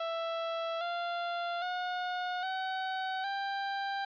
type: tone with pitch steps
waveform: 30% pulse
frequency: 662 / 692.1 / 723.6 / 756.5 / 790.9 Hz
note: E5 / F5 / F#5 / F#5 / G5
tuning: +7 / -16 / -39 / +38 / +15 cents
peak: -30 dBFS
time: 0-4.05 s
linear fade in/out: 5 ms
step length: 810 ms
effects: resampled to 11025 Hz